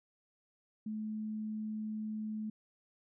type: tone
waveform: sine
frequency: 215.6 Hz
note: A3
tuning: 35 cents flat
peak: -36 dBFS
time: 0.86-2.5 s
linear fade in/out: 5 ms
effects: none